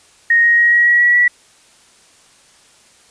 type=tone with pitch steps; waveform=sine; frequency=1864.7 / 1877.7 / 1890.7 / 1903.9 / 1917.1 / 1930.5 / 1943.9 Hz; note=A#6 / A#6 / A#6 / A#6 / A#6 / B6 / B6; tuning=0 / +12 / +24 / +36 / +48 / -40 / -28 cents; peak=-8 dBFS; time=0.3-1.28 s; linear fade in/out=5 ms; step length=140 ms; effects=white hiss -49 dBFS RMS until 3.1 s + resampled to 22050 Hz